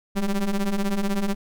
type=ring-modulated tone; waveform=square; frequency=98 Hz; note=G2; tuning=in tune; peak=-19 dBFS; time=0.15-1.35 s; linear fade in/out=20 ms; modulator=106 Hz; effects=none